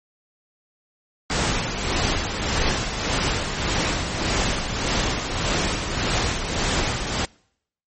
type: noise with tremolo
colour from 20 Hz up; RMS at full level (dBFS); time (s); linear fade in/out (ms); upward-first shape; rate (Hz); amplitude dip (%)
pink; -21; 1.3-7.25; 0; sine; 1.7; 50
effects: noise-tail reverb RT60 0.7 s tail -26 dB re dry + MP3 32 kbps